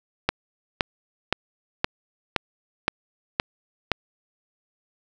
click train, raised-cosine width 0.3 ms, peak -3 dBFS, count 8, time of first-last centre 0.29-3.917 s, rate 1.93 Hz, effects none

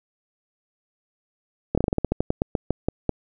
slowing click train, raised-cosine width 2 ms, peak -7 dBFS, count 16, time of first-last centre 1.75-3.093 s, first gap 26 ms, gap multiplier 1.16, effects none

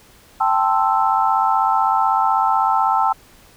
sine chord, A minor seventh, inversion third, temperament equal, 784 / 880 / 1046.5 / 1318.5 Hz, G5 / A5 / C6 / E6, 0 / 0 / 0 / 0 cents, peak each -19 / -18 / -23 / -20 dBFS, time 0.4-3.13 s, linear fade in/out 10 ms, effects pink hiss -49 dBFS RMS until 3.56 s

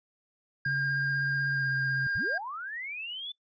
triangle tone with vibrato, 1608 Hz, G6, 44 cents sharp, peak -26 dBFS, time 0.65-2.38 s, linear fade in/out 5 ms, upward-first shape sine, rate 16 Hz, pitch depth 12 cents each way
sine tone with pitch glide, 138.59 to 133.95 Hz, C#3 to C3, 0 to +41 cents, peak -32 dBFS, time 0.66-2.07 s, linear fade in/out 2 ms, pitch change -59 cents, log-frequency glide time 1.53-1.68 s
sine linear sweep, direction up, 59 to 3522 Hz, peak -35 dBFS, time 2.15-3.32 s, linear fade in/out 5 ms
effects noise-tail reverb RT60 0.1 s tail -20 dB re dry + resampled to 16000 Hz

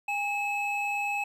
triangle tone pair together, 814 / 2584 Hz, G#5 / E7, -35 / -35 cents, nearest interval octave + minor sixth, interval 2000 cents, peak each -29 / -28 dBFS, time 0.08-1.24 s, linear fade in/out 5 ms, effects none

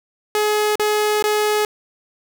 sawtooth tone with dropouts, 422.5 Hz, G#4, 30 cents sharp, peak -12 dBFS, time 0.35-1.65 s, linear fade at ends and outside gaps 1 ms, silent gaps 0.756-0.796 / 1.225-1.24 s, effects none

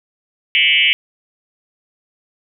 sine tone with frequency modulation, 2605 Hz, E7, 21 cents flat, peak -10 dBFS, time 0.55-0.93 s, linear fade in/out 0 ms, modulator 153 Hz, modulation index 3.4, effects none

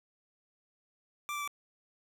25% pulse tone with pitch steps, 1177 / 1168.2 / 1159.5 Hz, D6 / D6 / D6, +3 / -10 / -22 cents, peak -31 dBFS, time 1.29-1.476 s, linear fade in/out 0 ms, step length 62 ms, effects none

